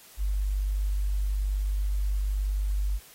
sine tone, 49.45 Hz, G1, 16 cents sharp, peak -24 dBFS, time 0.17-3 s, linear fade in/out 50 ms, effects white hiss -52 dBFS RMS until 3.14 s + AAC 48 kbps

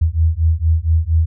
sine beating tone pair, 79 / 83.3 Hz, D#2 / E2, +27 / +19 cents, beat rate 4.3 Hz, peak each -15 dBFS, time 0.01-1.26 s, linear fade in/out 10 ms, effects none

